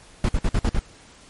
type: noise bursts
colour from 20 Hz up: brown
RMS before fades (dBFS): -19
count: 6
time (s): 0.24-0.793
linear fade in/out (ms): 2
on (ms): 48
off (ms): 53
effects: pink hiss -49 dBFS RMS until 1.29 s + MP3 48 kbps